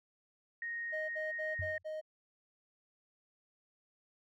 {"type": "tone with pitch glide", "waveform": "sine", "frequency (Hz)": [1864.7, 1854], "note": ["A#6", "A#6"], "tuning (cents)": [0, -10], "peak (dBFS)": -37, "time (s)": [0.62, 1.78], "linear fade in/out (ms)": 2, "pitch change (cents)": -10, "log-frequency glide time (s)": [1.57, 1.64]}
{"type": "tone bursts", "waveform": "triangle", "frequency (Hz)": 622.3, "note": "D#5", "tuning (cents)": 0, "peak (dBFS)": -36, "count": 5, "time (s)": [0.92, 2.014], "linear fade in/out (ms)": 20, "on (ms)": 170, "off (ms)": 61}
{"type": "tone with exponential decay", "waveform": "sine", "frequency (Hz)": 91.6, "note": "F#2", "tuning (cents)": -17, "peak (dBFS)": -34, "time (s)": [1.59, 1.83], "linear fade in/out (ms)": 5, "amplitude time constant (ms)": 52}
{"effects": []}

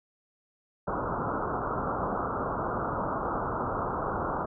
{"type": "low-pass noise", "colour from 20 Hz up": "white", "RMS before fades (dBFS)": -31, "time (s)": [0.87, 4.46], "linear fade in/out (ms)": 10, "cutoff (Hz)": 1400, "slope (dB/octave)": 96, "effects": []}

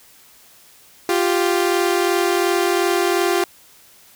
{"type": "tone pair together", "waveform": "sawtooth", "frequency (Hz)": [349.2, 392], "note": ["F4", "G4"], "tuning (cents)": [0, 0], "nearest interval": "major second", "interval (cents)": 200, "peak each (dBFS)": [-14, -16], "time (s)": [1.09, 3.44], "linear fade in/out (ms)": 2, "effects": ["white hiss -49 dBFS RMS until 4.15 s"]}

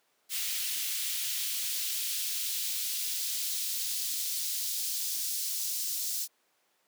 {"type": "noise with high-pass filter sweep", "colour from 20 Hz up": "white", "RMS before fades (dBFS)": -33, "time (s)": [0.29, 6.28], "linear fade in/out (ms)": 50, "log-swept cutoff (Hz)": [2700, 5100], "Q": 1.2, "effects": ["pink hiss -71 dBFS RMS until 6.87 s", "high-pass 400 Hz 12 dB/octave"]}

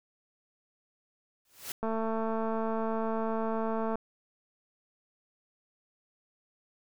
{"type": "noise with exponential growth", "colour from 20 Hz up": "white", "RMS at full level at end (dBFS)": -34, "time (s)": [1.45, 1.72], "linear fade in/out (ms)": 2, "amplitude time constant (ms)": 57}
{"type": "click train", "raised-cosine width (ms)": 1, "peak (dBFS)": -20, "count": 475, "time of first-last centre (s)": [1.83, 3.956], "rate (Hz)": 223}
{"effects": []}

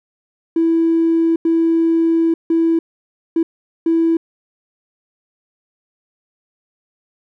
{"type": "tone bursts at uneven times", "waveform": "triangle", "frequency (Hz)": 329.6, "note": "E4", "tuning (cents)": 0, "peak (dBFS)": -8, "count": 5, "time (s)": [[0.56, 1.36], [1.45, 2.34], [2.5, 2.79], [3.36, 3.43], [3.86, 4.17]], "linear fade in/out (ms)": 5, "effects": ["tanh soft clip ceiling -9 dBFS"]}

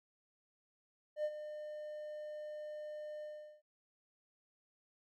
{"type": "tone with ADSR envelope", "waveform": "triangle", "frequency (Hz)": 604, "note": "D5", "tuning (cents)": 48, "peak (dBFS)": -29, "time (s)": [1.16, 3.62], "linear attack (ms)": 85, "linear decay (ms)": 50, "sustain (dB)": -12, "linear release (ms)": 390, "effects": ["tanh soft clip ceiling -27 dBFS"]}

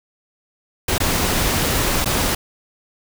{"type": "noise with dropouts", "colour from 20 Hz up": "pink", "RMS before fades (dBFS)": -19, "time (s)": [0.88, 2.35], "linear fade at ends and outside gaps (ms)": 5, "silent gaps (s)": [[0.982, 1.001], [2.046, 2.057]], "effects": []}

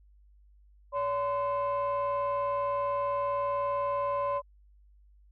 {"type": "tone pair together", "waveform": "sine", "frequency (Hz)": [568.7, 1028], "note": ["C#5", "C6"], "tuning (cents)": [44, -31], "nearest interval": "minor seventh", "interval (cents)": 1025, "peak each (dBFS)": -28, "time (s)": [0.92, 4.42], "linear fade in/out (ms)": 50, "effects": ["tanh soft clip ceiling -24 dBFS", "added 50 Hz sine -56 dBFS peak until 5.31 s"]}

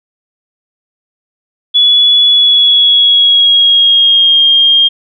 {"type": "tone with pitch glide", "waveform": "sine", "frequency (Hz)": [3407, 3221], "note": ["G#7", "G7"], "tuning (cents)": [44, 46], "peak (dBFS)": -4, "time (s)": [1.74, 4.89], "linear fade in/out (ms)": 20, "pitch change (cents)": -98, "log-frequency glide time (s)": [2.26, 4.44], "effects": []}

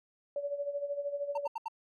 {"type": "tone with tremolo", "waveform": "sine", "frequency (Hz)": 571, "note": "D5", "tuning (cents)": -49, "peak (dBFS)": -30, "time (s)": [0.36, 1.47], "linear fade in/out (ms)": 2, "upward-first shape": "sine", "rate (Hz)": 13, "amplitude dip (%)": 70}
{"type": "tone bursts", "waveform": "triangle", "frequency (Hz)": 907, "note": "A#5", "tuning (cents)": -48, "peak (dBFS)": -31, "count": 4, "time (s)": [1.35, 1.683], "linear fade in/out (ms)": 5, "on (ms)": 27, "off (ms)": 75}
{"effects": []}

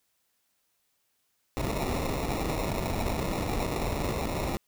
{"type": "noise with sample-and-hold", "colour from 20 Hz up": "pink", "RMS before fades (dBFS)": -30, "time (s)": [1.57, 4.57], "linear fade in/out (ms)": 0, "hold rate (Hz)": 1575, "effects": ["white hiss -74 dBFS RMS until 4.67 s"]}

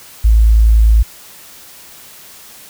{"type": "tone", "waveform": "sine", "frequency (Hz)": 55, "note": "A1", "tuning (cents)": 0, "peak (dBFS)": -5, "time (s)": [0.24, 1.03], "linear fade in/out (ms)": 10, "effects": ["white hiss -38 dBFS RMS until 2.69 s"]}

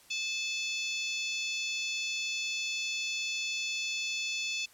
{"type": "harmonic tone with a mistuned harmonic", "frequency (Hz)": 868, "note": "A5", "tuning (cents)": -24, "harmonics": [3, 4, 5, 6, 7, 8], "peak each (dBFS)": [-34, -38, -42, -44, -44, -43], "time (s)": [0.1, 4.66], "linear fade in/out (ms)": 10, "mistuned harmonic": 5, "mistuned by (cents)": 31, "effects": ["white hiss -59 dBFS RMS until 4.73 s", "low-pass 12000 Hz 12 dB/octave"]}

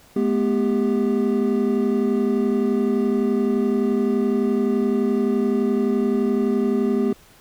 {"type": "tone cluster", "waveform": "triangle", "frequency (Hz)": [213.7, 245.4, 396.2], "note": ["G#3", "B3", "G4"], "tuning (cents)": [50, -11, 18], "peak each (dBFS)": -20, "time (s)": [0.16, 7.13], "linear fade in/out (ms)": 5, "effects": ["pink hiss -51 dBFS RMS until 7.4 s"]}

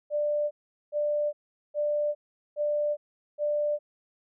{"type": "tone bursts", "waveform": "sine", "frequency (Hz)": 592, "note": "D5", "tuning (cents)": 14, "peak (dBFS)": -24, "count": 5, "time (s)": [0.1, 3.79], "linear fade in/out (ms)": 50, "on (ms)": 410, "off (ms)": 410, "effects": []}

